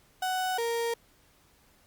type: tone pair in turn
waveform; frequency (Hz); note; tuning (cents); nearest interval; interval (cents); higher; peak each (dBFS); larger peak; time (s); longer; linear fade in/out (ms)
35% pulse; 744 / 465.6; F#5 / A#4; +9 / -2; minor sixth; 811; first; -26; neither; 0.22-0.58 / 0.58-0.94; neither; 5
effects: pink hiss -63 dBFS RMS until 1.86 s + Opus 48 kbps